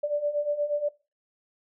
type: beating tone pair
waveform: sine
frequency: 581 / 589.4 Hz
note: D5 / D5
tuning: -19 / +6 cents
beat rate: 8.4 Hz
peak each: -30 / -26 dBFS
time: 0.03-0.89 s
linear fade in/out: 10 ms
effects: noise-tail reverb RT60 0.3 s tail -20 dB re dry